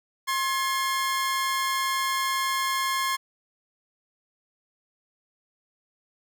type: tone pair together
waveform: sawtooth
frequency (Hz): 1066 / 1698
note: C6 / G#6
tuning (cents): +32 / +38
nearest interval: minor sixth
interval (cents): 806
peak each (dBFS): -21 / -29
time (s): 0.27-3.17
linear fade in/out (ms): 20
effects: none